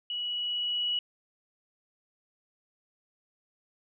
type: tone with level ramp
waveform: sine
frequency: 2929 Hz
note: F#7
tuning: 18 cents flat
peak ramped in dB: -31 to -26 dBFS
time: 0.1-0.99 s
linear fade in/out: 2 ms
effects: none